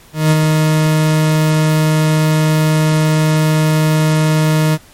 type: tone with ADSR envelope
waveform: 40% pulse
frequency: 155.56 Hz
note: D#3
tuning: in tune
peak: -6 dBFS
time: 0.13-4.78 s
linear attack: 180 ms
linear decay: 34 ms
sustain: -3 dB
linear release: 43 ms
effects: pink hiss -44 dBFS RMS until 4.93 s + MP3 64 kbps